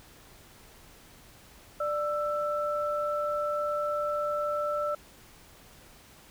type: tone pair together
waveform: sine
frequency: 591.6 / 1328 Hz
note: D5 / E6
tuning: +13 / +12 cents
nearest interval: octave + major second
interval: 1399 cents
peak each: -29 / -31 dBFS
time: 1.8-4.95 s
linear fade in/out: 5 ms
effects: pink hiss -54 dBFS RMS until 6.3 s